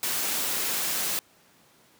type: noise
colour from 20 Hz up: white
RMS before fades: -28 dBFS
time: 0.03-1.19 s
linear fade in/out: 0 ms
effects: pink hiss -59 dBFS RMS until 1.99 s + high-pass 150 Hz 12 dB/octave